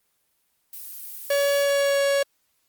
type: noise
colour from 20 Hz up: violet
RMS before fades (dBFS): -37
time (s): 0.73-1.63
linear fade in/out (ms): 2
type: tone with pitch glide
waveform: 45% pulse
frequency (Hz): 565 to 558.8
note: C#5 to C#5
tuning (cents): +33 to +14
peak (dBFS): -19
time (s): 1.3-2.23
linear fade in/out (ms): 5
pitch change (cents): -19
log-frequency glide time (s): 1.59-1.98
effects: white hiss -70 dBFS RMS until 2.68 s + Opus 24 kbps